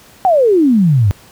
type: exponential sweep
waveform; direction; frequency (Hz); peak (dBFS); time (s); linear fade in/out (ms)
sine; down; 784 to 91.9; -7; 0.25-1.11; 0
effects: pink hiss -43 dBFS RMS until 1.31 s + high-pass 60 Hz 12 dB/octave